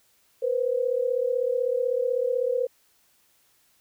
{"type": "tone pair together", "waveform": "sine", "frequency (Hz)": [481.6, 517.6], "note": ["B4", "C5"], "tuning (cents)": [-44, -19], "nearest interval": "minor second", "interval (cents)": 125, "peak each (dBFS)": -25, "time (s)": [0.42, 2.67], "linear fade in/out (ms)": 10, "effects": ["white hiss -64 dBFS RMS until 3.8 s"]}